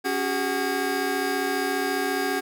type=tone cluster; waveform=square; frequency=277.9 / 373.6 / 408.3 / 748 / 1620 Hz; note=C#4 / F#4 / G#4 / F#5 / G#6; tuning=+4 / +17 / -29 / +19 / -43 cents; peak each=-31 dBFS; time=0.04-2.41 s; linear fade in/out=20 ms; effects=none